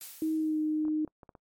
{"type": "noise with exponential decay", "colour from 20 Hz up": "blue", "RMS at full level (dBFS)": -40, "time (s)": [0.01, 0.84], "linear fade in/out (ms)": 1, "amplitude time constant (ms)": 180}
{"type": "tone with pitch glide", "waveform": "sine", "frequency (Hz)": [315.8, 308.1], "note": ["D#4", "D#4"], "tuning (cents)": [26, -17], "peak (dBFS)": -26, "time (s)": [0.22, 1.05], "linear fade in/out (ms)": 2, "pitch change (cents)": -43, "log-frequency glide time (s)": [0.35, 0.59]}
{"type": "clicks", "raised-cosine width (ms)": 1, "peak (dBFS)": -35, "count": 6, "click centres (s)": [0.852, 0.882, 1.077, 1.232, 1.292, 1.352]}
{"effects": ["noise-tail reverb RT60 0.1 s tail -26 dB re dry", "MP3 64 kbps"]}